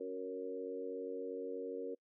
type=harmonic tone with a mistuned harmonic; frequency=92.5 Hz; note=F#2; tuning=in tune; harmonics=3 / 4 / 5 / 6; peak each=-47 / -46 / -41 / -49 dBFS; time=0-1.95 s; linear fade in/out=10 ms; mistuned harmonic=5; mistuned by=+17 cents; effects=noise-tail reverb RT60 0.1 s tail -26 dB re dry